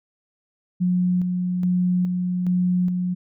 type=tone with tremolo; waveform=sine; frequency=180.2 Hz; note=F#3; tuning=45 cents flat; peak=-17 dBFS; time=0.8-3.15 s; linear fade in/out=20 ms; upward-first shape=square; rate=1.2 Hz; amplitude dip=35%; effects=none